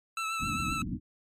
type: tone with vibrato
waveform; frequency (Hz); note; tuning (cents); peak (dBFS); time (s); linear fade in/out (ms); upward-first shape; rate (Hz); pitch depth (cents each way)
25% pulse; 1319; E6; +1; -27; 0.17-0.82; 2; triangle; 7.5; 33
type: low-pass noise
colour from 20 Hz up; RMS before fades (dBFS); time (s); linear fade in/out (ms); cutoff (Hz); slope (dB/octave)
white; -35; 0.39-1; 50; 310; 96
effects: low-pass 10000 Hz 12 dB/octave + MP3 64 kbps